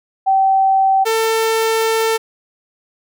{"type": "tone pair in turn", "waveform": ["sine", "sawtooth"], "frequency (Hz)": [772, 447.4], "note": ["G5", "A4"], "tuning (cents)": [-27, 29], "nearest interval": "major sixth", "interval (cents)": 944, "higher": "first", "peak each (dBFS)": -10, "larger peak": "neither", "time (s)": [[0.26, 1.05], [1.05, 2.18]], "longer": "second", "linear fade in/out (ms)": 20, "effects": []}